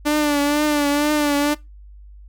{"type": "tone with vibrato", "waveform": "sawtooth", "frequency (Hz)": 293.7, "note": "D4", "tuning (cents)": 0, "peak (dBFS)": -12, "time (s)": [0.05, 1.55], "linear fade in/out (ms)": 20, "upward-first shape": "triangle", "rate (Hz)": 2.1, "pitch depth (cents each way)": 55, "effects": ["noise-tail reverb RT60 0.2 s tail -21 dB re dry", "added 50 Hz sine -39 dBFS peak until 2.28 s"]}